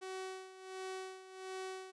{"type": "tone with tremolo", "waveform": "sawtooth", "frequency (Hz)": 376.9, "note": "F#4", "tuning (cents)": 32, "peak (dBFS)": -37, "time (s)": [0.01, 1.92], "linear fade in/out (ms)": 20, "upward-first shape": "sine", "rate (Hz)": 1.4, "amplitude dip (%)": 75, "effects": ["resampled to 22050 Hz"]}